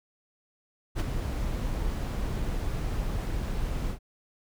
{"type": "noise with ADSR envelope", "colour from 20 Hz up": "brown", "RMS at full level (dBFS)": -23, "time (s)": [0.95, 3.99], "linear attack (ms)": 48, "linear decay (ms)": 25, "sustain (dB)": -7, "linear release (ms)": 92, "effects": []}